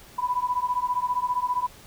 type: beating tone pair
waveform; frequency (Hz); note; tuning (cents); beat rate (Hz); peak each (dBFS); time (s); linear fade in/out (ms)
sine; 984 / 999; B5 / B5; -7 / +20; 15; -26; 0.18-1.67; 10
effects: pink hiss -49 dBFS RMS until 1.86 s